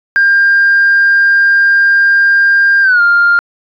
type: tone with pitch glide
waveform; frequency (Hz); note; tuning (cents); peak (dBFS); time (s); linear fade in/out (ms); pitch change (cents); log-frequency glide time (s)
sine; 1600 to 1400.9; G6 to F6; +35 to +5; -4; 0.16-3.39; 0; -230; 2.82-3.01
effects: tanh soft clip ceiling -2 dBFS